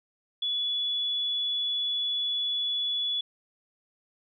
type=tone; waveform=sine; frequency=3417 Hz; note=G#7; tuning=49 cents sharp; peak=-26 dBFS; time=0.42-3.21 s; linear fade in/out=5 ms; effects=none